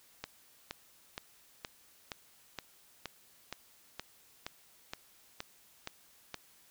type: click train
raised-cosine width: 0.2 ms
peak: -21 dBFS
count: 14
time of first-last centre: 0.24-6.343 s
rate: 2.13 Hz
effects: white hiss -63 dBFS RMS until 6.7 s